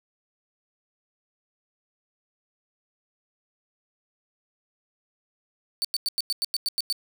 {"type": "tone bursts", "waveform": "40% pulse", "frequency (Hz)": 4524, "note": "C#8", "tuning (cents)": 34, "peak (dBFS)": -22, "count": 10, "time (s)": [5.82, 6.926], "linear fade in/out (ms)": 0, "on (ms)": 26, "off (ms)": 94, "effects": []}